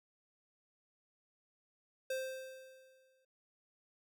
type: tone with exponential decay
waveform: square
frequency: 523.3 Hz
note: C5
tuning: in tune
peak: -35 dBFS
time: 2.1-3.25 s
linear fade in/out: 5 ms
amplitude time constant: 250 ms
effects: none